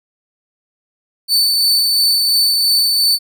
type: tone with tremolo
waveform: 40% pulse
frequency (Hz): 4514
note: C#8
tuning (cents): +31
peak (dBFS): -9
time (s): 1.28-3.19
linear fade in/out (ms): 50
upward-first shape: sine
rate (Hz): 2.9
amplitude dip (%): 25
effects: none